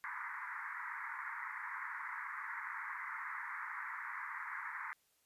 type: band-pass noise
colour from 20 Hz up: white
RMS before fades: -44 dBFS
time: 0.04-4.93 s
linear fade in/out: 0 ms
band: 900 to 2100 Hz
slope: 96 dB/octave
effects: white hiss -75 dBFS RMS until 5.25 s + resampled to 32000 Hz